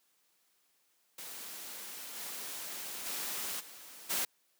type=noise with level steps; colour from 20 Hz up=white; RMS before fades=-45 / -42 / -38 / -51 / -33 dBFS; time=1.18-4.25 s; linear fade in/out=5 ms; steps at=2.15 / 3.05 / 3.59 / 4.09 s; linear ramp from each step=20 ms; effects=white hiss -73 dBFS RMS until 4.59 s + high-pass 200 Hz 12 dB/octave